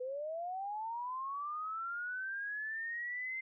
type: linear sweep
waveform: sine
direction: up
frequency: 492 to 2091 Hz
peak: -37 dBFS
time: 0-3.41 s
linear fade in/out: 10 ms
effects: none